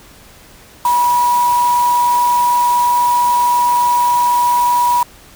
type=tone in noise; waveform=sine; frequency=970 Hz; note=B5; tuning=31 cents flat; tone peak=-10 dBFS; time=0.85-5.03 s; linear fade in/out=2 ms; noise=white; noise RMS=-27 dBFS; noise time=0.85-5.03 s; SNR=+14 dB; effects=pink hiss -42 dBFS RMS until 5.35 s